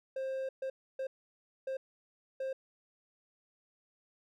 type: tone bursts at uneven times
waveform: triangle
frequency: 530 Hz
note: C5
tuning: 22 cents sharp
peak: -32 dBFS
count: 5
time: 0.16-0.49 / 0.62-0.7 / 0.99-1.07 / 1.67-1.77 / 2.4-2.53 s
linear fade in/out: 5 ms
effects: none